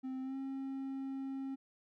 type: tone with pitch glide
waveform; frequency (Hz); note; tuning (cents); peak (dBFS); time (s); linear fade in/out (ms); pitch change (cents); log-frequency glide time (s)
triangle; 261 to 269.1; C4 to C4; -4 to +49; -36; 0.03-1.56; 20; +53; 0.22-0.36
effects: none